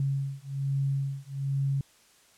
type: beating tone pair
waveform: sine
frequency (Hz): 137.1 / 138.3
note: C#3 / C#3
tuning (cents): -19 / -4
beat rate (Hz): 1.2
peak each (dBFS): -30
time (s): 0-1.81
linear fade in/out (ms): 2
effects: white hiss -60 dBFS RMS until 2.37 s + low-pass 10000 Hz 12 dB/octave